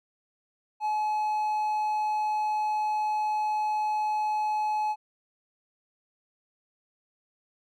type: tone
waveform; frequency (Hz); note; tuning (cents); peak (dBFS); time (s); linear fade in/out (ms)
triangle; 852; G#5; +44; -23; 0.8-4.96; 50
effects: none